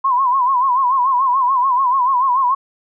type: tone with vibrato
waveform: sine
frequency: 1031 Hz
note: C6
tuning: 26 cents flat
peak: -12 dBFS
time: 0.04-2.55 s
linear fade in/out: 10 ms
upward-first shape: sine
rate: 6.9 Hz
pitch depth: 110 cents each way
effects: none